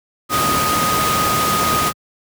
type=tone in noise; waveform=sine; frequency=1244.5 Hz; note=D#6; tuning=in tune; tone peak=-17 dBFS; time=0.29-1.93 s; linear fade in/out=50 ms; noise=pink; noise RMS=-19 dBFS; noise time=0.29-1.93 s; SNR=-1 dB; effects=high-pass 100 Hz 12 dB/octave